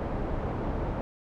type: low-pass noise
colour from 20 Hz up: pink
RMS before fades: -31 dBFS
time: 0-1.01 s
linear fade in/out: 0 ms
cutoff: 860 Hz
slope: 12 dB/octave
effects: none